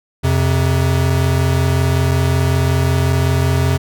square tone pair together, 87.31 / 132.69 Hz, F2 / C3, 0 / +25 cents, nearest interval perfect fifth, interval 725 cents, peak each -16 dBFS, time 0.23-3.78 s, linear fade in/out 20 ms, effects none

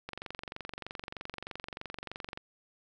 click train, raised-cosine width 0.3 ms, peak -23 dBFS, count 54, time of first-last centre 0.09-2.374 s, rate 23.2 Hz, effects none

